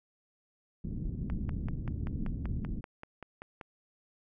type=low-pass noise; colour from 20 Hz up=pink; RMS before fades=-35 dBFS; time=0.84-2.81 s; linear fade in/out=10 ms; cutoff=260 Hz; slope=24 dB/octave
type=click train; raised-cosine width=0.5 ms; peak=-28 dBFS; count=13; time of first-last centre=1.3-3.612 s; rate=5.19 Hz
effects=none